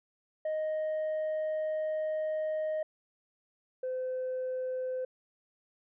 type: tone pair in turn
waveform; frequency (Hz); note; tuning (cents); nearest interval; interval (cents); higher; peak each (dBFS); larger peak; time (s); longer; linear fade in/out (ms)
sine; 622.3 / 512.5; D#5 / C5; 0 / -36; minor third; 336; first; -27 / -30; first; 0.45-2.83 / 3.83-5.05; first; 5
effects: tanh soft clip ceiling -29 dBFS